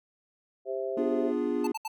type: harmonic tone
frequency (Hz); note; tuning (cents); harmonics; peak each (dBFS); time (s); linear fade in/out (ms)
132; C3; +16; 3 / 4 / 5; -33 / -34 / -35; 0.65-1.33; 50
type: chord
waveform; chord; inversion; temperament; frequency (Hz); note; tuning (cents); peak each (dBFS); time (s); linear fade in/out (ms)
triangle; B diminished seventh; none; equal with one note detuned; 246.9 / 293.7 / 349.2 / 412.7; B3 / D4 / F4 / Ab4; 0 / 0 / 0 / -11; -30; 0.97-1.72; 5
type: tone bursts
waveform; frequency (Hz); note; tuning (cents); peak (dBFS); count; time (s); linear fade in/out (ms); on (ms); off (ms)
square; 880; A5; 0; -32; 3; 1.64-1.879; 5; 31; 73
effects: none